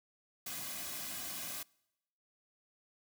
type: noise with comb filter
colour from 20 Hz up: white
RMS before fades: -42 dBFS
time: 0.46-1.63 s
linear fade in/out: 5 ms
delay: 2.2 ms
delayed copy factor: -0.7
effects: noise-tail reverb RT60 0.9 s tail -26 dB re dry